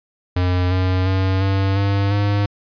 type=tone with pitch steps; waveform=square; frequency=90.3 / 92.52 / 94.79 / 97.12 / 99.5 / 101.95 Hz; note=F#2 / F#2 / F#2 / G2 / G2 / G#2; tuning=-42 / 0 / +42 / -16 / +26 / -32 cents; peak=-16 dBFS; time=0.36-2.46 s; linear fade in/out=5 ms; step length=350 ms; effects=resampled to 11025 Hz